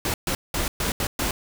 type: noise bursts at uneven times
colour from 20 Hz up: pink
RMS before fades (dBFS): -25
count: 6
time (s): 0.05-0.14 / 0.27-0.35 / 0.54-0.68 / 0.8-0.92 / 1-1.07 / 1.19-1.31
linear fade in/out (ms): 2
effects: none